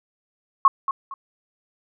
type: tone with echo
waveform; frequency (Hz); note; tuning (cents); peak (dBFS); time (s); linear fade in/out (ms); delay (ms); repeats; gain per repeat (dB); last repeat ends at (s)
sine; 1093; C#6; -25; -9; 0.65-0.68; 2; 230; 2; -11; 1.14
effects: none